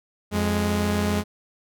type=tone pair together; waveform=sawtooth; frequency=87.33 / 207.7 Hz; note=F2 / G#3; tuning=0 / 0 cents; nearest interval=octave + minor third; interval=1500 cents; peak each=-21 / -19 dBFS; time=0.31-1.24 s; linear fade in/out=50 ms; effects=none